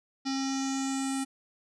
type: tone with low-pass filter sweep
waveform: square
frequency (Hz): 269.2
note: C4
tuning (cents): +49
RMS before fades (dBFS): -31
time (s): 0.25-1.25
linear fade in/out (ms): 20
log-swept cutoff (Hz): 5100 to 9100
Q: 5
effects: none